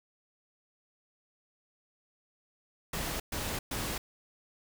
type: noise bursts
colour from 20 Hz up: pink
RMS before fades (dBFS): -35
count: 3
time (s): 2.93-3.98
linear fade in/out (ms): 5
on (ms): 270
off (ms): 120
effects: none